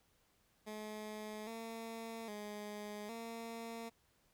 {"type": "tone with pitch steps", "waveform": "15% pulse", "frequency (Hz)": [213.7, 227.2, 208.5, 229.4], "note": ["G#3", "A#3", "G#3", "A#3"], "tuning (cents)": [50, -44, 7, -28], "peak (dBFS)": -38, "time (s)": [0.66, 3.9], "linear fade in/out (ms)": 20, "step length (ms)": 810, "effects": ["pink hiss -74 dBFS RMS until 4.33 s"]}